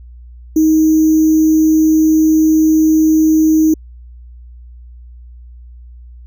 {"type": "tone with sample-and-hold", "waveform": "sine", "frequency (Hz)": 314.8, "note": "D#4", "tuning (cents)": 20, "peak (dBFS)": -7, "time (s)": [0.56, 3.74], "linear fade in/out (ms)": 5, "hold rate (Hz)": 6300, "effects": ["added 60 Hz sine -33 dBFS peak until 6.26 s"]}